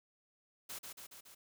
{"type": "noise with echo", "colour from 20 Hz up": "white", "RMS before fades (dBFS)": -45, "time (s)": [0.69, 0.79], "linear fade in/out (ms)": 10, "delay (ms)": 140, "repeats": 4, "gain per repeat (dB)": -3, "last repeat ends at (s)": 1.35, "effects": []}